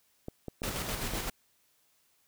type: clicks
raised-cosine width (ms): 2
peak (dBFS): -24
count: 5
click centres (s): 0.284 / 0.483 / 0.619 / 0.681 / 1.136
type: noise with tremolo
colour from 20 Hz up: pink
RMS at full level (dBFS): -34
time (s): 0.63-1.3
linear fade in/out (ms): 5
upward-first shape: square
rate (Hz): 7.8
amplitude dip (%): 35
effects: white hiss -70 dBFS RMS until 2.27 s